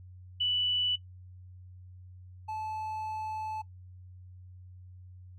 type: tone pair in turn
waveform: sine / triangle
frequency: 2967 / 869.2 Hz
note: F#7 / A5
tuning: +4 / -21 cents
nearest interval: octave + major sixth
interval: 2125 cents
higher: first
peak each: -26 / -32 dBFS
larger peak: first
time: 0.4-0.96 / 2.48-3.62 s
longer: second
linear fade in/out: 10 ms
effects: noise-tail reverb RT60 0.1 s tail -18 dB re dry + added 91 Hz sine -47 dBFS peak until 5.38 s